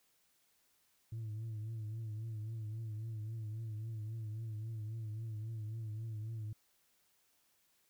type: tone with vibrato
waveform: sine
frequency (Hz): 110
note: A2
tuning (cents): 0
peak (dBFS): -37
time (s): 1.12-6.53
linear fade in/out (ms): 5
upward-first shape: triangle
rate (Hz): 3.7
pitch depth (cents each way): 77
effects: tanh soft clip ceiling -38 dBFS + white hiss -74 dBFS RMS until 7.89 s